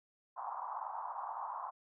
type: band-pass noise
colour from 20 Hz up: pink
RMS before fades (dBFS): -42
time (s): 0.36-1.71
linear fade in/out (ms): 20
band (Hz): 790 to 1100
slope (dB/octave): 48
effects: none